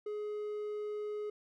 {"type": "tone", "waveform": "triangle", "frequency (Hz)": 420, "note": "G#4", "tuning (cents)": 19, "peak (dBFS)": -34, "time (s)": [0.06, 1.3], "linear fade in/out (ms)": 5, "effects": []}